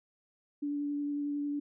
sine tone with vibrato, 289.3 Hz, D4, 26 cents flat, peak -31 dBFS, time 0.62-1.6 s, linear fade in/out 10 ms, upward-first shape sine, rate 11 Hz, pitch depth 10 cents each way, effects none

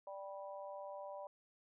harmonic tone, 196 Hz, G3, in tune, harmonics 3 / 4 / 5, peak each -47 / -52 / -52 dBFS, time 0.07-1.27 s, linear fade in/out 2 ms, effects none

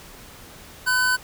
square tone pair together, 1003 / 1510.4 Hz, B5 / F#6, +26 / +35 cents, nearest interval perfect fifth, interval 709 cents, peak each -29 / -19 dBFS, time 0.86-1.17 s, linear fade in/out 20 ms, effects pink hiss -44 dBFS RMS until 1.23 s

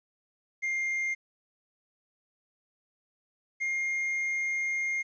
triangle tone pair in turn, 2113 / 2125 Hz, C7 / C7, +16 / +26 cents, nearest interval unison, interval 10 cents, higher second, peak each -26 dBFS, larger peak neither, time 0.62-1.15 / 3.6-5.03 s, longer second, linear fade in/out 20 ms, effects resampled to 16000 Hz + 11-bit

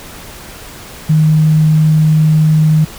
sine tone, 155.56 Hz, D#3, in tune, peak -6 dBFS, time 1.09-2.85 s, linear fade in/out 10 ms, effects pink hiss -32 dBFS RMS until 2.98 s

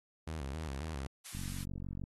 sawtooth tone with vibrato, 73.42 Hz, D2, in tune, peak -34 dBFS, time 0.27-1.07 s, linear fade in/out 5 ms, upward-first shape square, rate 3.7 Hz, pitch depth 140 cents each way
white high-pass noise, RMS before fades -47 dBFS, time 1.24-1.65 s, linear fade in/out 20 ms, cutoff 1000 Hz, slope 12 dB/octave
click train, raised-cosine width 5 ms, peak -30 dBFS, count 33, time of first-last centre 1.35-2.038 s, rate 46.5 Hz
effects AAC 32 kbps

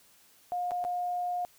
sine tone with dropouts, 713 Hz, F5, 36 cents sharp, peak -29 dBFS, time 0.52-1.45 s, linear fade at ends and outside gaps 0 ms, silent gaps 0.709-0.717 / 0.841-0.849 s, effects white hiss -61 dBFS RMS until 1.58 s

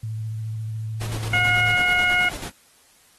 sine tone with vibrato, 110 Hz, A2, in tune, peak -26 dBFS, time 0.03-1.75 s, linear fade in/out 5 ms, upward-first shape triangle, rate 14 Hz, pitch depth 28 cents each way
pink noise with tremolo, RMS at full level -33 dBFS, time 1.01-2.5 s, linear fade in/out 2 ms, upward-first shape square, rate 9.2 Hz, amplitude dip 45%
harmonic tone, 721 Hz, F#5, 45 cents flat, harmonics 1 / 2 / 3 / 4, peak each -28 / -22 / -19 / -28 dBFS, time 1.33-2.29 s, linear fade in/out 5 ms
effects white hiss -56 dBFS RMS until 3.18 s + AAC 32 kbps

